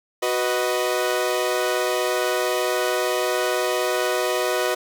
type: chord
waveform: sawtooth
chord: B major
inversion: second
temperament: equal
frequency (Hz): 370 / 493.9 / 622.3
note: F#4 / B4 / D#5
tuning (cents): 0 / 0 / 0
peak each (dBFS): -21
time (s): 0.22-4.75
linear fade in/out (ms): 10
effects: none